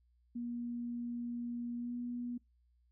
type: tone with pitch glide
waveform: sine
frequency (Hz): 238.9 to 242.4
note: A#3 to B3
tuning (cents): +43 to -32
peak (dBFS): -37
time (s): 0.35-2.38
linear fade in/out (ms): 10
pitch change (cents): +25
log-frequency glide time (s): 1.77-1.94
effects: noise-tail reverb RT60 0.2 s tail -25 dB re dry + added 60 Hz sine -68 dBFS peak until 2.91 s